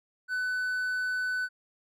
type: tone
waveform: triangle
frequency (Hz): 1500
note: F#6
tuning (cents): +23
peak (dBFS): -26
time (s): 0.28-1.49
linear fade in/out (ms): 50
effects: none